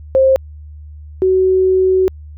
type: tone pair in turn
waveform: sine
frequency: 530 / 374.8 Hz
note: C5 / F#4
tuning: +22 / +22 cents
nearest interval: tritone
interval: 600 cents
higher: first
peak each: -7 / -9 dBFS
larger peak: first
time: 0.15-0.36 / 1.22-2.08 s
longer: second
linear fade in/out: 0 ms
effects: added 75 Hz sine -31 dBFS peak until 2.37 s